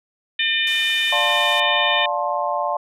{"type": "harmonic tone", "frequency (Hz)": 603, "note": "D5", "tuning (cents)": 46, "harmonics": [3, 4, 5, 6], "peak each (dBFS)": [-23, -23, -23, -23], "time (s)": [0.39, 2.06], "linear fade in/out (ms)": 5}
{"type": "band-pass noise", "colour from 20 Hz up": "white", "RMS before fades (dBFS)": -37, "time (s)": [0.67, 1.6], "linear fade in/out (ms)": 0, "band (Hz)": [710, 9900], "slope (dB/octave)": 12}
{"type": "chord", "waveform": "sine", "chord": "D minor seventh", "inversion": "none", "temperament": "just", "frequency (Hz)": [587.3, 704.8, 881, 1057.2], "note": ["D5", "F5", "A5", "C6"], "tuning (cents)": [0, 16, 2, 18], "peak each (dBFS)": -25, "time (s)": [1.12, 2.77], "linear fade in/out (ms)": 5}
{"effects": ["resampled to 32000 Hz"]}